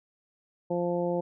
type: harmonic tone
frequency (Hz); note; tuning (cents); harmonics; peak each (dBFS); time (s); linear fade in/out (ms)
174.61; F3; 0; 1 / 2 / 3 / 4 / 5; -32 / -31 / -29 / -38 / -38; 0.7-1.21; 10
effects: none